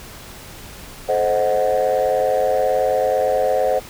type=chord; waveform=sine; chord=A diminished seventh; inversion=none; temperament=equal with one note detuned; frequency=434.2 / 523.3 / 622.3 / 740 Hz; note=A4 / C5 / Eb5 / Gb5; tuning=-23 / 0 / 0 / 0 cents; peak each=-23 / -17 / -20 / -20 dBFS; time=1.08-3.8 s; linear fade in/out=20 ms; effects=tanh soft clip ceiling -10 dBFS + pink hiss -38 dBFS RMS until 3.89 s